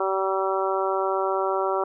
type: harmonic tone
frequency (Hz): 191.8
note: G3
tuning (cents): -37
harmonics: 2 / 3 / 4 / 5 / 6 / 7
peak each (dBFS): -26 / -28 / -29 / -30 / -31 / -31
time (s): 0-1.84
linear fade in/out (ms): 5
effects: none